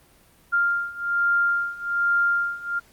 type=beating tone pair; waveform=sine; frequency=1396.9 / 1398.1 Hz; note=F6 / F6; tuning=0 / +1 cents; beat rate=1.2 Hz; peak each=-24 / -22 dBFS; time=0.52-2.8 s; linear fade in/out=20 ms; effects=pink hiss -56 dBFS RMS until 2.92 s + Opus 32 kbps